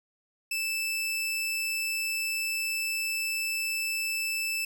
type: tone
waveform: sawtooth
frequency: 2637 Hz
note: E7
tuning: in tune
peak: -25 dBFS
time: 0.51-4.65 s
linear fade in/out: 5 ms
effects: none